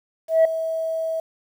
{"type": "tone with ADSR envelope", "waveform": "sine", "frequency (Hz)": 648, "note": "E5", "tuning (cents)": -30, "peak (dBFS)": -8, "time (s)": [0.28, 1.2], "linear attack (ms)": 170, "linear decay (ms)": 4, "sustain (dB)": -14, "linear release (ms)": 3, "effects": ["tanh soft clip ceiling -10 dBFS", "8-bit"]}